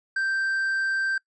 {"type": "tone", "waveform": "triangle", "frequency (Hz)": 1567, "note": "G6", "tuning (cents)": -1, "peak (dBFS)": -21, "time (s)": [0.16, 1.18], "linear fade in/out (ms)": 5, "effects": ["noise-tail reverb RT60 0.1 s tail -23 dB re dry", "resampled to 22050 Hz"]}